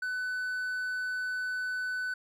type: tone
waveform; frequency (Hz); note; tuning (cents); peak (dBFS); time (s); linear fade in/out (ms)
triangle; 1500; F#6; +23; -29; 0.02-2.14; 5
effects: none